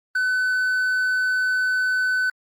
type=tone; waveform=triangle; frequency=1508 Hz; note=F#6; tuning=32 cents sharp; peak=-17 dBFS; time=0.15-2.3 s; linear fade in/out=5 ms; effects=Opus 32 kbps